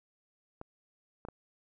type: clicks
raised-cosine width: 1 ms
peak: -28 dBFS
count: 3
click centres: 0.614 / 1.251 / 1.286 s
effects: none